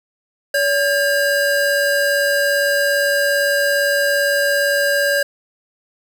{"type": "tone pair together", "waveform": "square", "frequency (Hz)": [569, 1609.4], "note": ["C#5", "G6"], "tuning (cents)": [45, 45], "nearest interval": "octave + tritone", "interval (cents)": 1800, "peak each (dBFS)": -18, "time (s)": [0.54, 5.23], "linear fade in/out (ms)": 5, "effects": []}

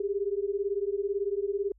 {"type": "beating tone pair", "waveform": "sine", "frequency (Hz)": [392, 410], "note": ["G4", "G#4"], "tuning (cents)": [0, -22], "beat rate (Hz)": 18, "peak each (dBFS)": -30, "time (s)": [0, 1.72], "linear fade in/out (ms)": 5, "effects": ["added 50 Hz sine -58 dBFS peak until 1.78 s"]}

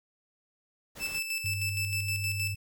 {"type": "noise", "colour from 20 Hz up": "pink", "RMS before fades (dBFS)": -45, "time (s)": [0.95, 1.2], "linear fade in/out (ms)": 20}
{"type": "tone with tremolo", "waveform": "sawtooth", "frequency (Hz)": 2637, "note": "E7", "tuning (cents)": 0, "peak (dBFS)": -26, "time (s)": [0.99, 2.56], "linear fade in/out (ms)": 50, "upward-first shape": "square", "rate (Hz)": 6.4, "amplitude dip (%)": 50}
{"type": "tone with pitch glide", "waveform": "sine", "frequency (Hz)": [99.7, 100.51], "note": ["G2", "G2"], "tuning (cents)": [30, 44], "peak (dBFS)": -32, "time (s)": [1.44, 2.55], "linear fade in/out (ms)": 5, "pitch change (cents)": 14, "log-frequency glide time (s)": [1.6, 2]}
{"effects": []}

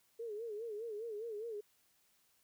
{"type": "tone with vibrato", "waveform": "sine", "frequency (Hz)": 440, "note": "A4", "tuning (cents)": 0, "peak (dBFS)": -40, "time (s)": [0.19, 1.61], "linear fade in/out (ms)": 10, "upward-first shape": "sine", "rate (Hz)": 4.9, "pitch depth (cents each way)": 120, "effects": ["white hiss -73 dBFS RMS until 2.43 s"]}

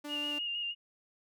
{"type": "tone", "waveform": "sawtooth", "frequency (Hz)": 293.7, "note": "D4", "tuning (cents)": 0, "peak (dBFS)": -36, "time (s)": [0.04, 0.39], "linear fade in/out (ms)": 10}
{"type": "tone with vibrato", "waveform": "sine", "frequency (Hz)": 2830, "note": "F7", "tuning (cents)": 22, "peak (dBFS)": -33, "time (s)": [0.08, 0.75], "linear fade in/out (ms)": 50, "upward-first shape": "square", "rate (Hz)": 6.4, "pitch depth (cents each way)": 22}
{"effects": []}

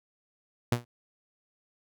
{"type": "tone with exponential decay", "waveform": "sawtooth", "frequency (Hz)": 120, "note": "B2", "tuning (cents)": -49, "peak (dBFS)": -17, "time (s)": [0.72, 0.85], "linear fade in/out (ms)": 5, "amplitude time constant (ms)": 28, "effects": []}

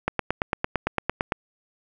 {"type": "click train", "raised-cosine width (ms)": 0.5, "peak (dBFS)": -7, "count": 12, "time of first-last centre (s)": [0.08, 1.322], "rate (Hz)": 8.86, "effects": []}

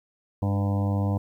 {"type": "harmonic tone with a mistuned harmonic", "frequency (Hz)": 100, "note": "G2", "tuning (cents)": 35, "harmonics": [1, 2, 3, 5, 6, 7, 8, 9, 10], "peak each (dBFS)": [-23, -29, -33, -37, -39, -40, -41, -42, -43], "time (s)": [0.42, 1.18], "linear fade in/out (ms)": 5, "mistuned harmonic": 3, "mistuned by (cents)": -23, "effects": ["10-bit"]}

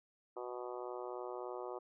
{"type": "harmonic tone", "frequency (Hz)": 123.4, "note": "B2", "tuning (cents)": -1, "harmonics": [3, 4, 5, 6, 7, 8, 9, 10], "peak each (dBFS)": [-45, -47, -49, -51, -52, -53, -54, -55], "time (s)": [0.36, 1.79], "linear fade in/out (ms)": 10, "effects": []}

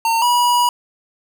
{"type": "tone pair in turn", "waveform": "square", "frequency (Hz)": [912, 969.9], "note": ["A#5", "B5"], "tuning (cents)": [-38, -32], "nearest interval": "minor second", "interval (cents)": 106, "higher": "second", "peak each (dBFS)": [-15, -13], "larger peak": "second", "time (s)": [[0.05, 0.22], [0.22, 0.69]], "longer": "second", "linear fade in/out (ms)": 2, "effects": []}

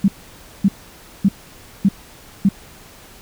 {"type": "tone bursts", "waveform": "sine", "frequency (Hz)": 196.3, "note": "G3", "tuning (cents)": 3, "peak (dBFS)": -9, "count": 5, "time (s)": [0.04, 2.49], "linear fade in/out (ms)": 5, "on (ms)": 42, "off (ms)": 560, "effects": ["pink hiss -43 dBFS RMS until 3.21 s"]}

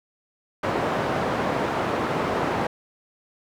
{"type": "band-pass noise", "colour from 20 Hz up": "white", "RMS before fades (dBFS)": -25, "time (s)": [0.63, 2.67], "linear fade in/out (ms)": 5, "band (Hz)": [110, 940], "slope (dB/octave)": 12, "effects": []}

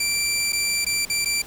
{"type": "tone with dropouts", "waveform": "15% pulse", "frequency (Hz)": 2349, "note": "D7", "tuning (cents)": 0, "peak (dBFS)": -14, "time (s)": [0, 1.42], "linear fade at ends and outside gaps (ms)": 5, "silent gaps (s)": [[0.523, 0.529], [0.848, 0.864], [1.052, 1.098], [1.248, 1.256]], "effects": ["pink hiss -42 dBFS RMS until 1.46 s"]}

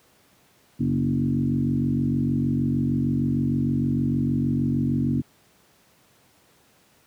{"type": "tone with frequency modulation", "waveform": "sine", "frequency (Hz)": 188.9, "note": "F#3", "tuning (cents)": 36, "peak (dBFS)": -19, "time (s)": [0.79, 5.22], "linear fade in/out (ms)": 20, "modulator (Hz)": 46.5, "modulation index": 2.2, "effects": ["pink hiss -59 dBFS RMS until 7.06 s", "high-pass 100 Hz 12 dB/octave"]}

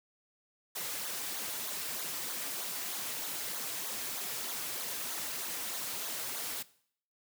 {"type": "noise with flanger", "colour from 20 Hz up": "white", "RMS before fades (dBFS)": -38, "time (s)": [0.75, 6.63], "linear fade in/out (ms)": 10, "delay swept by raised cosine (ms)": [0.37, 5.47], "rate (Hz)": 3.2, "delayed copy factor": -0.7, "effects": ["noise-tail reverb RT60 0.6 s tail -19 dB re dry", "high-pass 150 Hz 12 dB/octave"]}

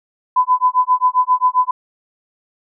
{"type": "tone with tremolo", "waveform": "sine", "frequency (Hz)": 1006, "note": "B5", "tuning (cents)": 32, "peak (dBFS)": -8, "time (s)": [0.36, 1.71], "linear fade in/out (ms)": 5, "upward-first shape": "sine", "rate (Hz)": 7.5, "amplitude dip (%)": 100, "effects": []}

